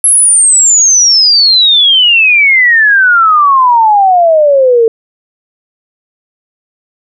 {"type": "exponential sweep", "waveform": "sine", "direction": "down", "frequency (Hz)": [11175, 444.3], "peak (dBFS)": -3, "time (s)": [0.04, 4.88], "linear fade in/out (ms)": 2, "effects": []}